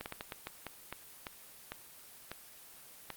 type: slowing click train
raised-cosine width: 0.3 ms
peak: -23 dBFS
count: 12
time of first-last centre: 0.01-3.103 s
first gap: 49 ms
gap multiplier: 1.32
effects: white hiss -54 dBFS RMS until 3.16 s + Opus 24 kbps